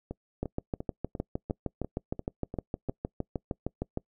two click trains, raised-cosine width 2 ms, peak -17 / -22 dBFS, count 24 / 9, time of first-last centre 0.43-3.974 / 0.11-2.888 s, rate 6.49 / 2.88 Hz, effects noise-tail reverb RT60 0.1 s tail -25 dB re dry

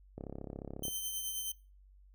click train, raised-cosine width 2 ms, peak -29 dBFS, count 25, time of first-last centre 0.18-0.882 s, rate 34.2 Hz
5% pulse tone with tremolo, 3097 Hz, G7, 22 cents flat, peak -26 dBFS, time 0.83-1.52 s, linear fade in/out 5 ms, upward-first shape triangle, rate 9.5 Hz, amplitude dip 45%
effects noise-tail reverb RT60 0.3 s tail -19 dB re dry + added 48 Hz sine -57 dBFS peak until 2.14 s

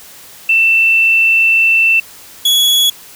sine / 40% pulse tone pair in turn, 2674 / 3369 Hz, E7 / G#7, +24 / +24 cents, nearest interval major third, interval 400 cents, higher second, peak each -7 dBFS, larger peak neither, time 0.49-2 / 2.45-2.9 s, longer first, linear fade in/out 5 ms, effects white hiss -37 dBFS RMS until 3.15 s

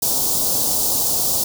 white band-stop noise, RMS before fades -19 dBFS, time 0.02-1.44 s, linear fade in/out 5 ms, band 890 to 4400 Hz, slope 24 dB/octave, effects none

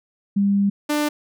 sine / sawtooth tone pair in turn, 200 / 297.2 Hz, G3 / D4, +35 / +21 cents, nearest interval perfect fifth, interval 686 cents, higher second, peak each -15 dBFS, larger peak neither, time 0.36-0.7 / 0.89-1.09 s, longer first, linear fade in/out 10 ms, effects none

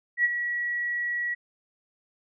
sine tone with ADSR envelope, 1926 Hz, B6, 44 cents flat, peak -17 dBFS, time 0.17-1.35 s, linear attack 73 ms, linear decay 31 ms, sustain -9 dB, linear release 18 ms, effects none

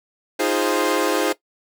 sawtooth chord, F minor seventh, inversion third, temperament equal with one note detuned, 311.1 / 349.2 / 412 / 523.3 Hz, Eb4 / F4 / Ab4 / C5, 0 / 0 / -14 / 0 cents, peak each -20 dBFS, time 0.39-1.33 s, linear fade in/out 10 ms, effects noise-tail reverb RT60 0.1 s tail -17 dB re dry

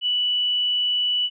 sine tone, 2960 Hz, F#7, in tune, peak -19 dBFS, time 0.01-1.3 s, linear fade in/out 50 ms, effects none

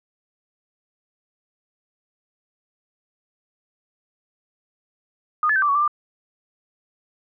sine tone with pitch steps, 1228 / 1724 / 1549 / 1175 / 1120 / 1177 / 1193 Hz, D#6 / A6 / G6 / D6 / C#6 / D6 / D6, -23 / -36 / -21 / +1 / +18 / +3 / +27 cents, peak -16 dBFS, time 5.43-5.878 s, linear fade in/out 2 ms, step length 64 ms, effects none

